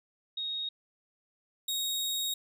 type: tone pair in turn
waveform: sine / sawtooth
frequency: 3747 / 3760 Hz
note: A#7 / A#7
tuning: +8 / +14 cents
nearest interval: unison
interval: 6 cents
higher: second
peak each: -32 / -27 dBFS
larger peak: second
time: 0.37-0.69 / 1.68-2.34 s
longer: second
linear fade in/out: 5 ms
effects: none